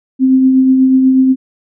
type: tone with tremolo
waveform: sine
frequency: 261.6 Hz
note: C4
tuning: in tune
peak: -4 dBFS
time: 0.19-1.36 s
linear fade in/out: 50 ms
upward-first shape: triangle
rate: 8.2 Hz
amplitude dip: 35%
effects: none